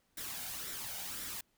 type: noise with flanger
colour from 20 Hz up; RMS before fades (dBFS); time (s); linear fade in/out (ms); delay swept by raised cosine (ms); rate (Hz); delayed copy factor
white; -42; 0.17-1.41; 5; 0.54 to 1.36; 1.9; +0.5
effects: pink hiss -75 dBFS RMS until 1.57 s